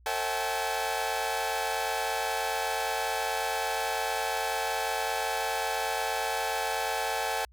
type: tone cluster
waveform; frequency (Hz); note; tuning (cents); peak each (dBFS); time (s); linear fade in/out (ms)
sawtooth; 451.2 / 539 / 654 / 768 / 857; A4 / C#5 / E5 / G5 / A5; +44 / -49 / -14 / -36 / -46; -33 / -34 / -34 / -29 / -29; 0.06-7.45; 2
effects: added 60 Hz sine -54 dBFS peak until 7.52 s